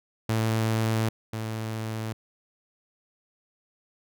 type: tone pair in turn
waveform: sawtooth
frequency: 111.4 / 110.63 Hz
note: A2 / A2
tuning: +22 / +10 cents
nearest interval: unison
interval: 12 cents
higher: first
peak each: -19 / -26 dBFS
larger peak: first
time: 0.29-1.09 / 1.33-2.13 s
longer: neither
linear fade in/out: 5 ms
effects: none